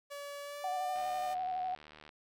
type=tone with pitch glide; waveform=sawtooth; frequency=571 to 604.3 Hz; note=D5 to D5; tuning=-49 to +49 cents; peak=-38 dBFS; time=0.1-1.35 s; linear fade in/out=20 ms; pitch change=+98 cents; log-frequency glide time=0.42-1.05 s
type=tone with vibrato; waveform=sine; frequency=739 Hz; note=F#5; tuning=2 cents flat; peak=-33 dBFS; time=0.64-1.75 s; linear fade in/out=2 ms; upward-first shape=square; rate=12 Hz; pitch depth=24 cents each way
type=click train; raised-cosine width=0.3 ms; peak=-36 dBFS; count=87; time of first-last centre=0.96-2.092 s; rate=76 Hz
effects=none